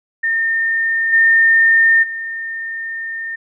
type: tone with level steps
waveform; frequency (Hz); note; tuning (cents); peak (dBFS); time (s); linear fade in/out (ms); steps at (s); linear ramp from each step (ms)
sine; 1817; A#6; -45; -14 / -8 / -22; 0.23-3.36; 10; 1.12 / 2.02; 20
effects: none